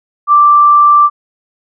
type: tone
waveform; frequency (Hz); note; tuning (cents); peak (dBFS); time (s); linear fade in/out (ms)
sine; 1174.7; D6; 0; -3; 0.27-1.1; 50
effects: none